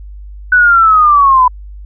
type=linear sweep; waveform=sine; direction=down; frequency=1499 to 987.8 Hz; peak=-4 dBFS; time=0.52-1.48 s; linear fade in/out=5 ms; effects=added 50 Hz sine -27 dBFS peak until 1.85 s